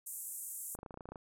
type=band-pass noise; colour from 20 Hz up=pink; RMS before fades=-44 dBFS; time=0.06-0.76 s; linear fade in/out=10 ms; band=7600 to 14000 Hz; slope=48 dB/octave
type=clicks; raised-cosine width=1 ms; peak=-32 dBFS; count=12; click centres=0.751 / 0.789 / 0.831 / 0.862 / 0.908 / 0.942 / 0.974 / 1.008 / 1.056 / 1.089 / 1.12 / 1.158 s
effects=none